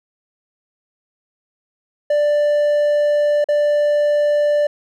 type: tone with dropouts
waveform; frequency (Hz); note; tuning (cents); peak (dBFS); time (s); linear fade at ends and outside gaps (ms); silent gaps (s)
triangle; 589; D5; +5; -11; 2.1-4.67; 5; 3.443-3.486
effects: none